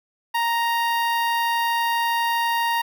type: tone with notch filter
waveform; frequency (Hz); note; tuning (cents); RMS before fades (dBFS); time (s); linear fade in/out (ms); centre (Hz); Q
sawtooth; 932.3; A#5; 0; -22; 0.34-2.82; 10; 7200; 0.81
effects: none